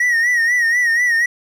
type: tone with vibrato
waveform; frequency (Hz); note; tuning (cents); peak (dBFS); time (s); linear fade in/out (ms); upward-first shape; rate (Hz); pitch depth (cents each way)
triangle; 1900; A#6; +33; -11; 0-1.26; 5; sine; 4.1; 75
effects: none